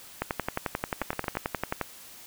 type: two click trains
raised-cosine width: 0.5 ms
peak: -18 / -12 dBFS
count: 4 / 19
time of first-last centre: 1.02-1.353 / 0.22-1.813 s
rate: 9.01 / 11.3 Hz
effects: white hiss -48 dBFS RMS until 2.26 s